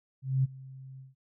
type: tone with ADSR envelope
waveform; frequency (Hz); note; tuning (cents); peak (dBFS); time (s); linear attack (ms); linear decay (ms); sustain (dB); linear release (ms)
sine; 132.6; C3; +23; -21; 0.22-1.15; 220; 22; -22; 160
effects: none